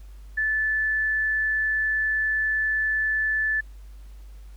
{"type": "tone", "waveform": "sine", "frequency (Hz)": 1745, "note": "A6", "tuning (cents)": -15, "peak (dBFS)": -21, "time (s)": [0.37, 3.61], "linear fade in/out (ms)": 10, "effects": ["added 50 Hz sine -40 dBFS peak until 4.56 s", "pink hiss -60 dBFS RMS until 4.56 s"]}